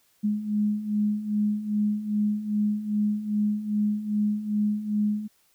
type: beating tone pair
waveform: sine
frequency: 207.7 / 210.2 Hz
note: G#3 / G#3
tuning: 0 / +21 cents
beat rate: 2.5 Hz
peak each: -29 / -24 dBFS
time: 0.23-5.28 s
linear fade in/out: 20 ms
effects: white hiss -65 dBFS RMS until 5.54 s